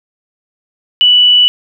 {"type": "tone", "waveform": "sine", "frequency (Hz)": 2960, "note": "F#7", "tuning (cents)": 0, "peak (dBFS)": -4, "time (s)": [1.01, 1.48], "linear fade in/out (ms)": 0, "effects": []}